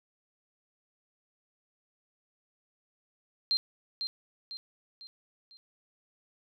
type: tone with echo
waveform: sine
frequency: 4166 Hz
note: C8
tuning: 8 cents flat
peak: -24 dBFS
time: 3.51-3.57 s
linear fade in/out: 0 ms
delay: 500 ms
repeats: 4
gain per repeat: -7 dB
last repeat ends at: 5.57 s
effects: none